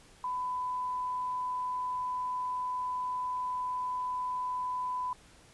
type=tone; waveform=sine; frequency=1001 Hz; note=B5; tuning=23 cents sharp; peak=-31 dBFS; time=0.24-5.13 s; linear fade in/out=2 ms; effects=pink hiss -58 dBFS RMS until 5.53 s + resampled to 24000 Hz